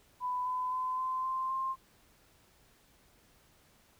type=tone with pitch steps; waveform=sine; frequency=997 / 1008.6 / 1020.3 / 1032.2 / 1044.2 / 1056.3 Hz; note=B5 / B5 / C6 / C6 / C6 / C6; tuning=+16 / +36 / -44 / -24 / -4 / +16 cents; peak=-31 dBFS; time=0.2-1.76 s; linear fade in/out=50 ms; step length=260 ms; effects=pink hiss -65 dBFS RMS until 3.99 s